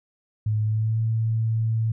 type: tone with pitch glide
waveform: sine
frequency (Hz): 107.4 to 112.09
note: A2 to A2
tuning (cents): -41 to +33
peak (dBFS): -20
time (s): 0.46-1.92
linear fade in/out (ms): 5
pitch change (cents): +74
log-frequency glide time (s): 0.63-1
effects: none